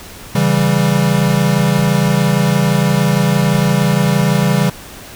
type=chord; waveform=square; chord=C# diminished; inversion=none; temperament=equal; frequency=138.59 / 164.81 / 196 Hz; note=C#3 / E3 / G3; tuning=0 / 0 / 0 cents; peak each=-16 dBFS; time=0.35-4.7 s; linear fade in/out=5 ms; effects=pink hiss -34 dBFS RMS until 5.15 s